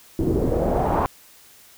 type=noise with low-pass filter sweep; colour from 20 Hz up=pink; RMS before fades=-21 dBFS; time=0.19-1.06 s; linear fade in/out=0 ms; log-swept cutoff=310 to 1000 Hz; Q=3.2; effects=white hiss -50 dBFS RMS until 1.77 s